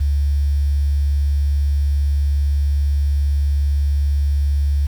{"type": "tone", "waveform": "sine", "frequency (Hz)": 71.2, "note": "C#2", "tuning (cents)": 47, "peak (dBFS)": -14, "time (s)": [0, 4.87], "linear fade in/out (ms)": 10, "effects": ["7-bit"]}